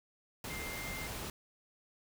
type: tone in noise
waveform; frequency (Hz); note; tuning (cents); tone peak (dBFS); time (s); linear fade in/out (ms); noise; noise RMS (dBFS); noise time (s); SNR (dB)
sine; 2101; C7; +7; -43; 0.5-1.07; 2; pink; -42; 0.44-1.3; -4
effects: none